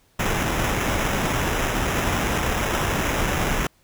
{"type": "noise with sample-and-hold", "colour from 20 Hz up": "pink", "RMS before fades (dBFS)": -23, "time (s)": [0.19, 3.67], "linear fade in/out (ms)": 5, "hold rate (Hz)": 4410, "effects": ["pink hiss -61 dBFS RMS until 3.83 s"]}